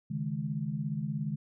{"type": "chord", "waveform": "sine", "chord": "C# suspended second", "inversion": "none", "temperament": "equal with one note detuned", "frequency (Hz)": [138.59, 155.56, 210.4], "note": ["C#3", "D#3", "G#3"], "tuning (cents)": [0, 0, 23], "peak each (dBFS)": [-36, -34, -36], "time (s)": [0.1, 1.36], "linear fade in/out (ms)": 10, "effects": []}